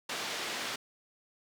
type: band-pass noise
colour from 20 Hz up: white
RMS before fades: -37 dBFS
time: 0.09-0.76 s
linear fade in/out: 5 ms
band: 200 to 4200 Hz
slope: 12 dB/octave
effects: none